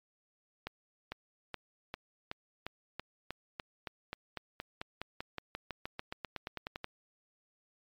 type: accelerating click train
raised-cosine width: 0.3 ms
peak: -22 dBFS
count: 29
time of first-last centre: 0.67-6.844 s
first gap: 450 ms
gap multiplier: 0.94
effects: MP3 96 kbps